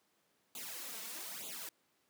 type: noise with flanger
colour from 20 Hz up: white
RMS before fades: -45 dBFS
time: 0.55-1.69 s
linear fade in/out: 2 ms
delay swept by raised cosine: 0.27 to 4.57 ms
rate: 1.1 Hz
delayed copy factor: +0.95
effects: pink hiss -75 dBFS RMS until 2.09 s + high-pass 200 Hz 12 dB/octave